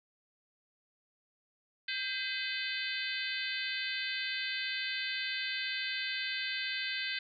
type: harmonic tone with a mistuned harmonic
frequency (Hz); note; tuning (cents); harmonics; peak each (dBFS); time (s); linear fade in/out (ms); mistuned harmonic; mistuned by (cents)
509; C5; -48; 3 / 4 / 5 / 6 / 7 / 8 / 9; -39 / -40 / -41 / -42 / -42 / -43 / -44; 1.88-7.19; 5; 3; +59
effects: none